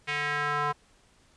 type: tone with band-pass filter sweep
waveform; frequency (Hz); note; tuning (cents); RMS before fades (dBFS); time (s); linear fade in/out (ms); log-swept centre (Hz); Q
square; 146.83; D3; 0; -29; 0.07-0.73; 20; 2300 to 1100; 2.6
effects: pink hiss -62 dBFS RMS until 1.36 s + resampled to 22050 Hz